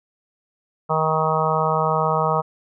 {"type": "harmonic tone", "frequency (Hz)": 157.7, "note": "D#3", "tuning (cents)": 24, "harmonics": [1, 3, 4, 5, 6, 7, 8], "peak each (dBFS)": [-25, -25, -25, -25, -25, -25, -25], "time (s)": [0.89, 2.42], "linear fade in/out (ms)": 20, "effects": []}